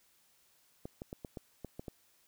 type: clicks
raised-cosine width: 2 ms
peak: -28 dBFS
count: 8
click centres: 0.855 / 1.019 / 1.129 / 1.248 / 1.372 / 1.647 / 1.795 / 1.882 s
effects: white hiss -69 dBFS RMS until 2.27 s